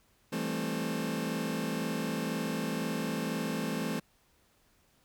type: chord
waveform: sawtooth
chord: A minor seventh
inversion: second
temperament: just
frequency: 165 / 198 / 220 / 264 Hz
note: E3 / G3 / A3 / C4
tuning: +2 / +18 / 0 / +16 cents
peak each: -33 / -35 / -31 / -33 dBFS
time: 0.32-4 s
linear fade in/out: 10 ms
effects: pink hiss -68 dBFS RMS until 5.04 s